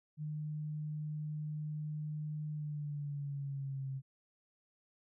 sine tone with pitch glide, 151.8 to 134.46 Hz, D#3 to C3, -42 to +48 cents, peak -37 dBFS, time 0.17-4.02 s, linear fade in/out 50 ms, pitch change -210 cents, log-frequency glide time 2.5-3.89 s, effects none

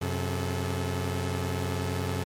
sawtooth tone cluster, 91.4 / 131.7 / 430.9 Hz, F#2 / C3 / A4, -21 / +12 / -36 cents, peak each -26 / -29 / -32 dBFS, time 0.01-2.24 s, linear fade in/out 10 ms, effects MP3 64 kbps

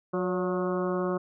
harmonic tone with a mistuned harmonic, 181.2 Hz, F#3, 36 cents flat, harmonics 1 / 2 / 3 / 4 / 5 / 6 / 7 / 8, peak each -31 / -29 / -33 / -40 / -44 / -37 / -39 / -45 dBFS, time 0.13-1.18 s, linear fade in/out 10 ms, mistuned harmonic 3, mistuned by +48 cents, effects none

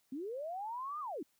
sine linear two-way sweep, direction up then down, 246.9 to 1244.5 to 246.9 Hz, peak -38 dBFS, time 0.12-1.23 s, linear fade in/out 5 ms, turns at 1 s, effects white hiss -75 dBFS RMS until 1.39 s

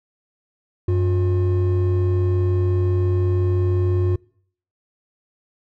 triangle tone pair together, 94.51 / 357.8 Hz, F#2 / F4, +37 / +42 cents, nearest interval octave + major seventh, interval 2305 cents, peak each -14 / -20 dBFS, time 0.88-4.16 s, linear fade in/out 5 ms, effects noise-tail reverb RT60 0.6 s tail -26 dB re dry + tanh soft clip ceiling -10 dBFS

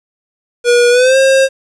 square tone with pitch glide, 482 to 534.8 Hz, B4 to C5, -42 to +38 cents, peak -7 dBFS, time 0.64-1.49 s, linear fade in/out 50 ms, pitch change +180 cents, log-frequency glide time 0.9-1.17 s, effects resampled to 22050 Hz + 7-bit

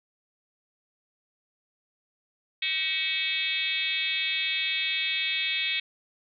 sine tone with frequency modulation, 2936 Hz, F#7, 14 cents flat, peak -25 dBFS, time 2.62-5.8 s, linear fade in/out 5 ms, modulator 345 Hz, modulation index 2.6, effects none

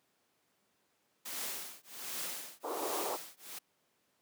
white noise with tremolo, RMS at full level -38 dBFS, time 1.25-3.59 s, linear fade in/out 10 ms, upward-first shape triangle, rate 1.3 Hz, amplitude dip 100%
pink band-pass noise, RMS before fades -38 dBFS, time 2.63-3.17 s, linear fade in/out 20 ms, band 320 to 1200 Hz, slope 48 dB/octave
effects pink hiss -75 dBFS RMS until 4.21 s + high-pass 200 Hz 12 dB/octave

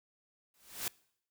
white noise with exponential growth, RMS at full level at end -33 dBFS, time 0.54-0.88 s, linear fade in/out 2 ms, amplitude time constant 72 ms, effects noise-tail reverb RT60 0.7 s tail -24 dB re dry

